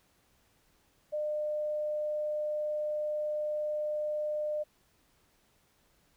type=tone; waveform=sine; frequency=603 Hz; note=D5; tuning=46 cents sharp; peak=-30 dBFS; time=1.12-4.64 s; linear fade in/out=20 ms; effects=pink hiss -69 dBFS RMS until 6.16 s